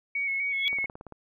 sine tone with vibrato, 2217 Hz, C#7, in tune, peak -26 dBFS, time 0.15-0.86 s, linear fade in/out 5 ms, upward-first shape square, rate 4 Hz, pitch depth 24 cents each way
sine tone with exponential growth, 3358 Hz, G#7, 18 cents sharp, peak -21 dBFS, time 0.5-0.68 s, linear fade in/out 0 ms, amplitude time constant 37 ms
click train, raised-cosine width 1 ms, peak -28 dBFS, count 8, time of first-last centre 0.73-1.123 s, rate 17.8 Hz
effects none

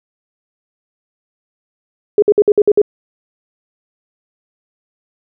sine tone bursts, 415.3 Hz, G#4, in tune, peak -5 dBFS, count 7, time 2.18-2.817 s, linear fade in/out 2 ms, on 43 ms, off 56 ms, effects none

